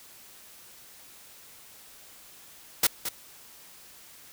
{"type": "noise with echo", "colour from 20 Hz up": "white", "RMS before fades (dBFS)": -21, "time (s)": [2.83, 2.87], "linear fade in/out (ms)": 5, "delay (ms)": 220, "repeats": 1, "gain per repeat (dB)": -10, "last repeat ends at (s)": 3.09, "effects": ["white hiss -51 dBFS RMS until 4.32 s"]}